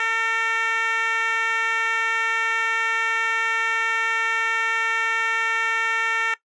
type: tone with band-pass filter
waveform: 10% pulse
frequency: 452.3 Hz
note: A4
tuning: 48 cents sharp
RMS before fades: -23 dBFS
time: 0-6.34 s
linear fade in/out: 2 ms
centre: 1800 Hz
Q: 1.5
effects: noise-tail reverb RT60 0.1 s tail -17 dB re dry + resampled to 22050 Hz